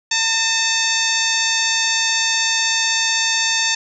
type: harmonic tone with a mistuned harmonic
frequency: 904 Hz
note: A5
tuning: 47 cents sharp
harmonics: 1 / 2 / 3 / 4 / 5 / 6 / 7 / 8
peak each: -28 / -23 / -23 / -23 / -25 / -25 / -23 / -26 dBFS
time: 0.11-3.75 s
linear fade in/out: 5 ms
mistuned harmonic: 3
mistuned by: -62 cents
effects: none